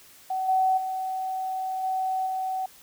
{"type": "tone with level steps", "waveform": "sine", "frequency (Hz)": 755, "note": "F#5", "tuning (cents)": 35, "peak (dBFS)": [-25, -19, -27, -24, -26], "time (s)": [0.3, 2.66], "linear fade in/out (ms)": 5, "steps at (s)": [0.48, 0.77, 1.83, 2.26], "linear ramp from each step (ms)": 10, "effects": ["white hiss -52 dBFS RMS until 2.82 s"]}